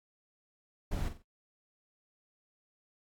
brown noise with echo, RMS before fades -33 dBFS, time 0.91-1.09 s, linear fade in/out 10 ms, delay 45 ms, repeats 3, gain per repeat -9 dB, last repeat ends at 1.225 s, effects noise-tail reverb RT60 0.1 s tail -21 dB re dry + AAC 64 kbps

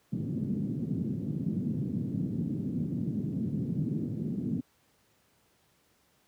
pink band-pass noise, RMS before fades -32 dBFS, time 0.12-4.61 s, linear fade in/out 10 ms, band 130 to 260 Hz, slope 24 dB/octave, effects pink hiss -68 dBFS RMS until 6.27 s + high-pass 80 Hz 12 dB/octave

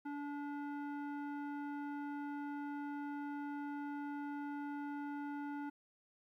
square tone with low-pass filter, 288.2 Hz, D4, 33 cents flat, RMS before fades -43 dBFS, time 0.05-5.7 s, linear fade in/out 10 ms, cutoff 1300 Hz, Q 1.7, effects 13-bit

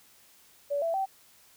sine tone with pitch steps, 572 / 664.7 / 772.4 Hz, D5 / E5 / G5, -46 / +14 / -26 cents, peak -26 dBFS, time 0.7-1.06 s, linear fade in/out 20 ms, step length 120 ms, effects white hiss -59 dBFS RMS until 1.56 s

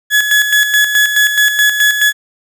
35% pulse tone with tremolo, 1696 Hz, G#6, 36 cents sharp, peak -5 dBFS, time 0.1-2.13 s, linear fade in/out 50 ms, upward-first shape square, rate 4.7 Hz, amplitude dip 55%, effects none

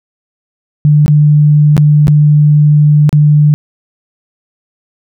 sine tone with dropouts, 149 Hz, D3, 25 cents sharp, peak -3 dBFS, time 0.85-3.54 s, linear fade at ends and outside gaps 0 ms, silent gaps 1.061-1.08 / 1.767-1.778 / 2.071-2.081 / 3.093-3.128 s, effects none

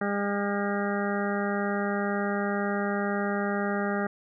harmonic tone with a mistuned harmonic, 202 Hz, G#3, 48 cents flat, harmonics 1 / 2 / 3 / 4 / 6 / 7 / 8 / 9, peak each -29 / -32 / -34 / -35 / -37 / -37 / -38 / -39 dBFS, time 0.01-4.07 s, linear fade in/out 5 ms, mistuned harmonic 9, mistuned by +71 cents, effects none

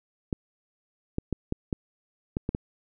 clicks, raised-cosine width 3 ms, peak -14 dBFS, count 8, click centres 0.328 / 1.184 / 1.327 / 1.524 / 1.728 / 2.369 / 2.491 / 2.549 s, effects none

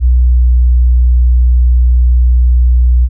sine tone with pitch glide, 61.74 to 61.1 Hz, B1 to B1, 0 to -18 cents, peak -3 dBFS, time 0-3.09 s, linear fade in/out 50 ms, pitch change -18 cents, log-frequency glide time 0.14-0.46 s, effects tanh soft clip ceiling -1 dBFS

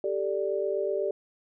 sine chord, G suspended second, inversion none, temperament equal, 392 / 440 / 587.3 Hz, G4 / A4 / D5, 0 / 0 / 0 cents, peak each -29 / -32 / -30 dBFS, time 0.04-1.11 s, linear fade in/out 2 ms, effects none

